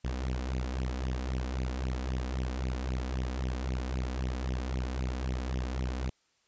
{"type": "tone with flanger", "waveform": "sawtooth", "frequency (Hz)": 63.7, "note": "C2", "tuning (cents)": -46, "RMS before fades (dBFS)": -33, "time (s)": [0.04, 6.1], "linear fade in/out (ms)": 10, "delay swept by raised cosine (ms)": [0.32, 4.12], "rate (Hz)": 3.8, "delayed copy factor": 0.8, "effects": ["white hiss -71 dBFS RMS until 6.47 s", "resampled to 16000 Hz"]}